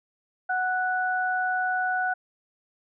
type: tone pair together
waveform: sine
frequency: 740 / 1480 Hz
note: F#5 / F#6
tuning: 0 / 0 cents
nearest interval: octave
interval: 1200 cents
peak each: -26 dBFS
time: 0.49-2.14 s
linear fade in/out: 10 ms
effects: none